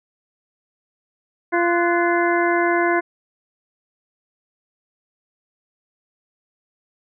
harmonic tone with a mistuned harmonic, 345.2 Hz, F4, 20 cents flat, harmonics 1 / 2 / 3 / 4 / 5 / 6, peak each -19 / -22 / -24 / -25 / -26 / -27 dBFS, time 1.52-3.01 s, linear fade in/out 20 ms, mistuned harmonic 4, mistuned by +120 cents, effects none

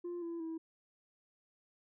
sine tone with pitch steps, 349.2 / 336.9 / 325.1 Hz, F4 / E4 / E4, 0 / +38 / -24 cents, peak -36 dBFS, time 0.04-0.58 s, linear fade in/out 10 ms, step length 180 ms, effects tanh soft clip ceiling -37 dBFS

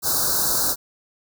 white band-stop noise, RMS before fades -21 dBFS, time 0.02-0.76 s, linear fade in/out 50 ms, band 1600 to 3900 Hz, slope 96 dB/octave, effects none

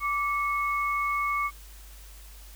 sine tone pair together, 1163 / 2195 Hz, D6 / C#7, -17 / -18 cents, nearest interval major seventh, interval 1099 cents, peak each -26 / -30 dBFS, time 0-1.51 s, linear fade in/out 50 ms, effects added 50 Hz sine -45 dBFS peak until 2.55 s + white hiss -52 dBFS RMS until 2.55 s

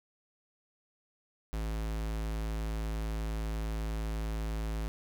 square tone, 54.2 Hz, A1, 25 cents flat, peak -33 dBFS, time 1.53-4.88 s, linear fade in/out 0 ms, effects none

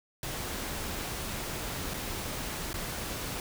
pink noise with dropouts, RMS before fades -36 dBFS, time 0.23-3.4 s, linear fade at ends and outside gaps 1 ms, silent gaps 1.937-1.941 / 2.731-2.741 s, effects none

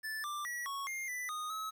square tone with pitch steps, 1751 / 1182 / 1931 / 1107 / 2117 / 1987 / 1238 / 1286 Hz, A6 / D6 / B6 / C#6 / C7 / B6 / D#6 / E6, -9 / +11 / -39 / -3 / +20 / +10 / -9 / -43 cents, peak -38 dBFS, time 0.03-1.71 s, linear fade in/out 20 ms, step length 210 ms, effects 11-bit

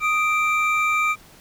triangle tone pair together, 1244.5 / 2349 Hz, D#6 / D7, 0 / 0 cents, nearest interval major seventh, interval 1100 cents, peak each -19 dBFS, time 0-1.16 s, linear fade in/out 50 ms, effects pink hiss -49 dBFS RMS until 1.4 s

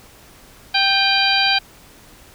harmonic tone with a mistuned harmonic, 784 Hz, G5, in tune, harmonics 1 / 2 / 3 / 4 / 5 / 6, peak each -21 / -21 / -21 / -21 / -21 / -21 dBFS, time 0.74-1.59 s, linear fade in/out 10 ms, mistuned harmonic 3, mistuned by +49 cents, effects pink hiss -46 dBFS RMS until 2.34 s

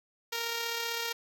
5% pulse tone with amplitude modulation, 464.5 Hz, A#4, 6 cents flat, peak -19 dBFS, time 0.32-1.13 s, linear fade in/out 10 ms, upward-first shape sine, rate 35.6 Hz, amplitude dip 30%, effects none

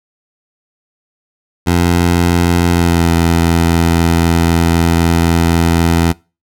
15% pulse tone with pitch glide, 86.6 to 83.89 Hz, F2 to E2, -14 to +31 cents, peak -3 dBFS, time 1.66-6.13 s, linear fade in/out 20 ms, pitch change -55 cents, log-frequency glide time 2.7-3.09 s, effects noise-tail reverb RT60 0.3 s tail -23 dB re dry

